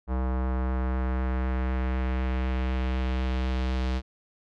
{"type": "tone with low-pass filter sweep", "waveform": "square", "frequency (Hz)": 64, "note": "C2", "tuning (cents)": -38, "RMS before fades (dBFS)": -27, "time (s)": [0.07, 4.02], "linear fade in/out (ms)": 50, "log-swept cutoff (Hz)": [1100, 4300], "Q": 1.3, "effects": []}